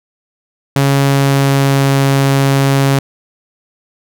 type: tone with pitch glide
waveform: sawtooth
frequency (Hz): 138.59 to 137.32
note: C#3 to C#3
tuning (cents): 0 to -16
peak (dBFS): -5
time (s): 0.76-2.99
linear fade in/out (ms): 2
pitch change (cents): -16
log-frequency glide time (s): 0.93-2.01
effects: none